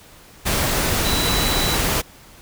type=tone in noise; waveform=sine; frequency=3951 Hz; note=B7; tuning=in tune; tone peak=-24 dBFS; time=1.04-1.77 s; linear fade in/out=20 ms; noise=pink; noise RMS=-20 dBFS; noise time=0.45-2.02 s; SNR=-7 dB; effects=pink hiss -46 dBFS RMS until 2.41 s